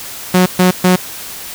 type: tone bursts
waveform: sawtooth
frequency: 182.6 Hz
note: F#3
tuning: 23 cents flat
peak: -3 dBFS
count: 3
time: 0.34-0.96 s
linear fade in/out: 5 ms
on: 120 ms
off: 130 ms
effects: white hiss -28 dBFS RMS until 1.54 s